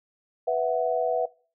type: chord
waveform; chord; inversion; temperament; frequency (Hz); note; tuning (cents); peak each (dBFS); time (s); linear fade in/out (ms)
sine; B suspended fourth; none; equal; 493.9 / 659.3 / 740; B4 / E5 / F#5; 0 / 0 / 0; -26 / -25 / -28; 0.47-1.26; 10
effects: noise-tail reverb RT60 0.4 s tail -22 dB re dry